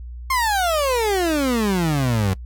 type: exponential sweep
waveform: 30% pulse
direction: down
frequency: 1081 to 91 Hz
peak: -15 dBFS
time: 0.3-2.34 s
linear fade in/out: 5 ms
effects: noise-tail reverb RT60 0.1 s tail -22 dB re dry + added 60 Hz sine -31 dBFS peak until 2.45 s